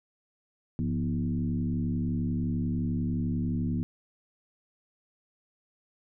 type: tone with frequency modulation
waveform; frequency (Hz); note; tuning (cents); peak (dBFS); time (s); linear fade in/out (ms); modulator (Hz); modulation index
sine; 170; F3; -46; -26; 0.79-3.83; 0; 71.4; 1.4
effects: none